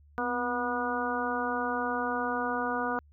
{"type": "harmonic tone with a mistuned harmonic", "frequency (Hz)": 243.3, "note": "B3", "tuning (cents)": -26, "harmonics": [1, 2, 3, 4, 5, 6], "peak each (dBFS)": [-35, -35, -35, -35, -35, -35], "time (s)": [0.18, 2.99], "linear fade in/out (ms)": 0, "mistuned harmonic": 1, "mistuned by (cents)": 58, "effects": ["added 73 Hz sine -55 dBFS peak until 3.12 s"]}